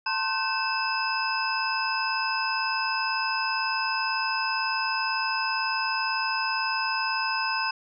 sine tone cluster, 893 / 1061 / 1528 / 2629 / 5050 Hz, A5 / C6 / G6 / E7 / D#8, +25 / +24 / -45 / -5 / +25 cents, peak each -31 dBFS, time 0.06-7.71 s, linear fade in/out 5 ms, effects none

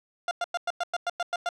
30% pulse tone bursts, 698.5 Hz, F5, in tune, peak -23 dBFS, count 10, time 0.28-1.49 s, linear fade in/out 2 ms, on 31 ms, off 100 ms, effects low-pass 6000 Hz 12 dB/octave

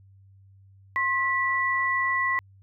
sine tone pair together, 1064 / 1960.4 Hz, C6 / B6, +29 / -13 cents, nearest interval major seventh, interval 1058 cents, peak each -26 / -24 dBFS, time 0.96-2.39 s, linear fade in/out 0 ms, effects added 97 Hz sine -51 dBFS peak until 2.62 s

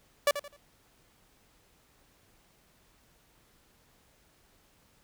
sawtooth tone with echo, 577 Hz, D5, 31 cents flat, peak -17 dBFS, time 0.27-0.31 s, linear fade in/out 2 ms, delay 85 ms, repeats 3, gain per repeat -11 dB, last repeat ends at 0.565 s, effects pink hiss -65 dBFS RMS until 5.03 s

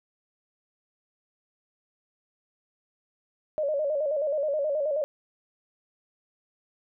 sine tone with vibrato, 587.3 Hz, D5, in tune, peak -24 dBFS, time 3.58-5.04 s, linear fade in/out 0 ms, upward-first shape square, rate 9.4 Hz, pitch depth 82 cents each way, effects none

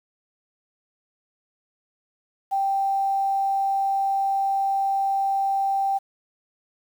sine tone with quantisation, 784 Hz, G5, in tune, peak -20 dBFS, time 2.51-5.99 s, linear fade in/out 20 ms, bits 8, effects none

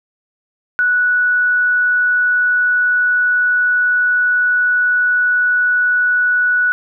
sine tone, 1474 Hz, F#6, 7 cents flat, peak -11 dBFS, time 0.79-6.72 s, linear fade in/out 0 ms, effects none

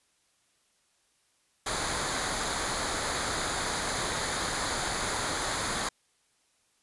pink noise with comb filter, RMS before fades -31 dBFS, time 1.66-5.89 s, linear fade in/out 5 ms, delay 0.36 ms, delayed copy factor -0.6, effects white hiss -70 dBFS RMS until 6.82 s + resampled to 24000 Hz

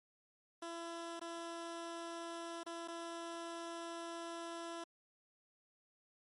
15% pulse tone with dropouts, 336.4 Hz, E4, 35 cents sharp, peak -37 dBFS, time 0.62-4.84 s, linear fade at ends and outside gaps 5 ms, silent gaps 1.196-1.213 / 2.634-2.663 / 2.877-2.882 s, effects MP3 48 kbps

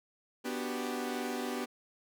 sawtooth chord, G major seventh, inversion first, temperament equal, 246.9 / 293.7 / 370 / 392 Hz, B3 / D4 / F#4 / G4, 0 / 0 / 0 / 0 cents, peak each -33 / -38 / -39 / -36 dBFS, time 0.44-1.66 s, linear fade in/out 20 ms, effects none

